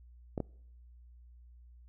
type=clicks; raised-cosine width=2 ms; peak=-20 dBFS; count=2; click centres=0.378 / 0.403 s; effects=noise-tail reverb RT60 0.7 s tail -25 dB re dry + added 60 Hz sine -53 dBFS peak until 1.88 s